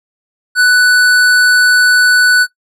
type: tone with hard clipping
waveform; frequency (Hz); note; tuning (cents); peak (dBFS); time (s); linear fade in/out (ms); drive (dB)
triangle; 1488; F#6; +9; -7; 0.55-2.47; 50; 16
effects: noise-tail reverb RT60 0.1 s tail -18 dB re dry